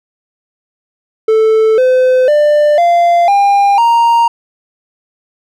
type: tone with pitch steps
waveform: triangle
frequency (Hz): 440 / 511.3 / 594.2 / 690.4 / 802.3 / 932.3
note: A4 / C5 / D5 / F5 / G5 / A#5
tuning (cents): 0 / -40 / +20 / -20 / +40 / 0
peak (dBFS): -4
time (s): 1.28-4.28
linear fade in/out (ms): 5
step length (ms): 500
effects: none